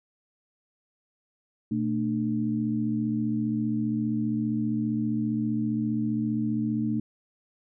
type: tone cluster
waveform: sine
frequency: 121.6 / 223.8 / 298.9 Hz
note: B2 / A3 / D4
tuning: -26 / +30 / +31 cents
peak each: -33 / -26 / -30 dBFS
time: 1.71-7 s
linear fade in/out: 5 ms
effects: none